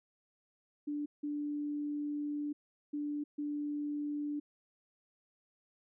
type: tone bursts at uneven times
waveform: sine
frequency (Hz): 293.5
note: D4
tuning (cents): -1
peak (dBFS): -34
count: 4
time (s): 0.87-1.06 / 1.23-2.53 / 2.93-3.24 / 3.38-4.4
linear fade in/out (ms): 10
effects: none